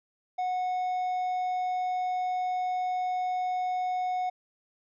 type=tone; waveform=triangle; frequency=733 Hz; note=F#5; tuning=16 cents flat; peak=-25 dBFS; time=0.38-4.3 s; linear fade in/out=10 ms; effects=resampled to 16000 Hz